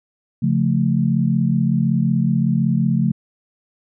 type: chord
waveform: sine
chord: Db augmented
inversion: none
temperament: equal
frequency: 138.59 / 174.61 / 220 Hz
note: Db3 / F3 / A3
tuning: 0 / 0 / 0 cents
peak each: -19 dBFS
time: 0.42-3.12 s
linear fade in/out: 10 ms
effects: none